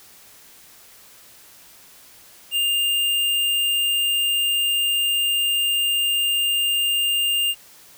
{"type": "tone", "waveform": "square", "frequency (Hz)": 2805, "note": "F7", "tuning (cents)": 7, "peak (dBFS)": -19, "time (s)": [2.51, 7.55], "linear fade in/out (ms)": 50, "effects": ["white hiss -48 dBFS RMS until 7.97 s"]}